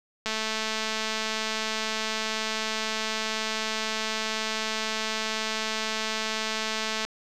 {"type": "click train", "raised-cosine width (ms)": 0.2, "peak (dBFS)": -12, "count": 1488, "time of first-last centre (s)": [0.26, 7.05], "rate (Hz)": 219, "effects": []}